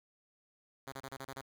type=tone bursts; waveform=5% pulse; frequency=135.2 Hz; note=C#3; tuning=43 cents flat; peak=-31 dBFS; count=7; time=0.87-1.414 s; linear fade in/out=2 ms; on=52 ms; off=30 ms; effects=none